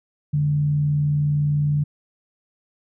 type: tone with frequency modulation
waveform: sine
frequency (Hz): 146.83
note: D3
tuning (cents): 0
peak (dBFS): -17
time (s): 0.33-1.84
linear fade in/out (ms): 10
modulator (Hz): 59.6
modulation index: 0.21
effects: none